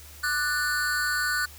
square tone with amplitude modulation, 1480 Hz, F#6, in tune, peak -21 dBFS, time 0.23-1.46 s, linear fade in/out 10 ms, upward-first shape sine, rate 297 Hz, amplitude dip 85%, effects added 74 Hz sine -47 dBFS peak until 1.58 s + white hiss -48 dBFS RMS until 1.58 s

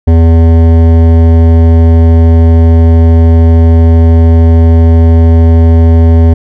sine tone with hard clipping, 82.41 Hz, E2, in tune, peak -3 dBFS, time 0.07-6.34 s, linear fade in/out 10 ms, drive 14 dB, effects none

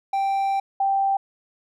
triangle / sine tone pair in turn, 784 / 784 Hz, G5 / G5, 0 / 0 cents, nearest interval unison, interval 0 cents, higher neither, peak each -18 dBFS, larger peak neither, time 0.13-0.6 / 0.8-1.17 s, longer first, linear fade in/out 5 ms, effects none

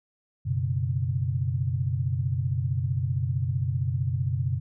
sine chord, F# suspended fourth, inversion none, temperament just, 92.5 / 123.33 / 138.75 Hz, F#2 / B2 / C#3, 0 / -2 / +2 cents, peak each -29 / -27 / -29 dBFS, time 0.45-4.6 s, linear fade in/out 20 ms, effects none

